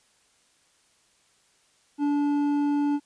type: tone with hard clipping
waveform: triangle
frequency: 289.4 Hz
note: D4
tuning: 25 cents flat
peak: -23 dBFS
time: 1.98-3 s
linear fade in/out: 50 ms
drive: 10 dB
effects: white hiss -64 dBFS RMS until 3.05 s + resampled to 22050 Hz

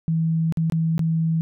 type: tone with dropouts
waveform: sine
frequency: 162.5 Hz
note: E3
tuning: 24 cents flat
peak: -18 dBFS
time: 0.08-1.41 s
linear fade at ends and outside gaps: 0 ms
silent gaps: 0.524-0.572 / 0.699-0.722 / 0.98-0.993 s
effects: none

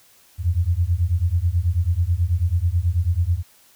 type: beating tone pair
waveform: sine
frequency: 82.41 / 91.61 Hz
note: E2 / F#2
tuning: 0 / -17 cents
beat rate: 9.2 Hz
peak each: -20 dBFS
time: 0.38-3.43 s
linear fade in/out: 50 ms
effects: white hiss -54 dBFS RMS until 3.75 s

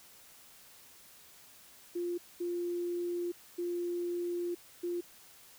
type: tone bursts at uneven times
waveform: sine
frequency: 349.2 Hz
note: F4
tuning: in tune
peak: -32 dBFS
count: 4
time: 1.95-2.18 / 2.4-3.32 / 3.58-4.55 / 4.83-5.01 s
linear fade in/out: 10 ms
effects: white hiss -57 dBFS RMS until 5.58 s

